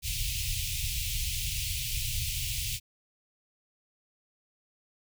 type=band-stop noise; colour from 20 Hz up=pink; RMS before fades=-32 dBFS; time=0.02-2.8 s; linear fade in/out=50 ms; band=130 to 2400 Hz; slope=48 dB/octave; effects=none